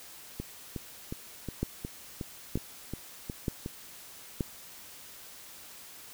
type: two click trains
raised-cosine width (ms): 3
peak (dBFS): -22 / -16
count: 10 / 4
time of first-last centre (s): 0.4-3.661 / 1.63-4.408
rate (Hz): 2.76 / 1.08
effects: white hiss -49 dBFS RMS until 6.13 s